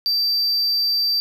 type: tone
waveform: triangle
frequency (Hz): 4670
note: D8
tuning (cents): -11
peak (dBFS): -16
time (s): 0.06-1.2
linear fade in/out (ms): 0
effects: none